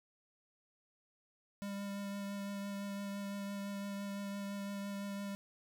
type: tone with vibrato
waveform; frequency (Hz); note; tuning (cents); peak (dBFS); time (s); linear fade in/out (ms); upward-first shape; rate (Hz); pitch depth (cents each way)
square; 200; G3; +35; -40; 1.62-5.35; 0; triangle; 5.9; 16
effects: none